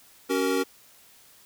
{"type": "chord", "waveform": "square", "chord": "F# major", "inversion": "second", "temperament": "equal with one note detuned", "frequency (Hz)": [277.2, 378.9, 466.2], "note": ["C#4", "F#4", "A#4"], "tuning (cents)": [0, 41, 0], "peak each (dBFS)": -28, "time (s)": [0.29, 0.64], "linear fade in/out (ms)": 20, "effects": ["white hiss -55 dBFS RMS until 1.45 s"]}